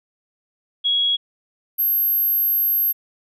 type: tone pair in turn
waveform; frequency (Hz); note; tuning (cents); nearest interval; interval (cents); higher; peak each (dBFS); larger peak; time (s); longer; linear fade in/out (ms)
sine; 3324 / 12550; G#7 / G9; +1 / +1; octave + major seventh; 2300; second; -16; neither; 0.84-1.17 / 1.78-2.93; second; 20
effects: none